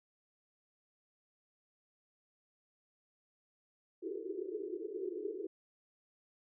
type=band-pass noise; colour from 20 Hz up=white; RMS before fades=-41 dBFS; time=4.02-5.47 s; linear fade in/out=5 ms; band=330 to 440 Hz; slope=96 dB/octave; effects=none